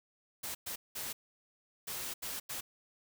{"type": "noise bursts at uneven times", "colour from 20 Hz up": "white", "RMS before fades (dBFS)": -40, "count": 6, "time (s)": [[0.43, 0.55], [0.66, 0.76], [0.95, 1.13], [1.87, 2.14], [2.22, 2.4], [2.49, 2.61]], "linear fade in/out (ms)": 10, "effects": []}